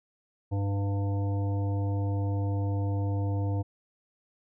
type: harmonic tone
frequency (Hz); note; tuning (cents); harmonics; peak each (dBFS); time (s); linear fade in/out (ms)
99.7; G2; +30; 1 / 3 / 5 / 7 / 9; -26 / -36 / -40 / -43 / -45; 0.51-3.63; 20
effects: none